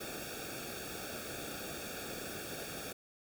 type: noise with comb filter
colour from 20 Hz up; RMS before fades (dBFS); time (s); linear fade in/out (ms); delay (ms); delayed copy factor
pink; -43; 0-2.93; 10; 0.99; -1
effects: none